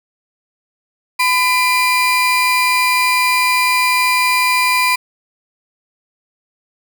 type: tone pair together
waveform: 35% pulse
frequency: 1005.7 / 2392 Hz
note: B5 / D7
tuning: +31 / +31 cents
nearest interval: octave + minor third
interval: 1500 cents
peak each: -13 dBFS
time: 1.19-4.96 s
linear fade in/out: 10 ms
effects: 8-bit